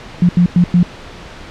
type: tone bursts at uneven times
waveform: sine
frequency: 175.9 Hz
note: F3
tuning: 13 cents sharp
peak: -6 dBFS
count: 4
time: 0.22-0.29 / 0.37-0.46 / 0.56-0.64 / 0.74-0.83 s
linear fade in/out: 2 ms
effects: pink hiss -33 dBFS RMS until 1.5 s + low-pass 4000 Hz 12 dB/octave